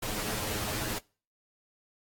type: noise with comb filter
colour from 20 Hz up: pink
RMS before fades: -34 dBFS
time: 0.02-0.99 s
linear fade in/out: 10 ms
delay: 9.5 ms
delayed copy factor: +0.95
effects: noise-tail reverb RT60 0.4 s tail -25 dB re dry + AAC 64 kbps